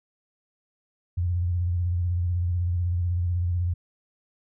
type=tone with vibrato; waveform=sine; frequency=87.9 Hz; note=F2; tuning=12 cents sharp; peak=-22 dBFS; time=1.17-3.74 s; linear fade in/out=10 ms; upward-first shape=square; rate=16 Hz; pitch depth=45 cents each way; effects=none